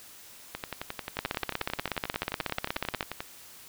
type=two click trains; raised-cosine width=0.3 ms; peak=-17 / -12 dBFS; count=31 / 31; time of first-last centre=0.55-3.205 / 1.19-3.008 s; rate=11.3 / 16.5 Hz; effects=white hiss -50 dBFS RMS until 3.68 s